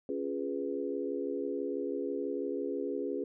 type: chord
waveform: sine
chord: C# dominant seventh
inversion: none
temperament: equal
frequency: 277.2 / 349.2 / 415.3 / 493.9 Hz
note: C#4 / E#4 / G#4 / B4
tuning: 0 / 0 / 0 / 0 cents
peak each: -37 / -39 / -36 / -39 dBFS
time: 0.09-3.24 s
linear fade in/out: 2 ms
effects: none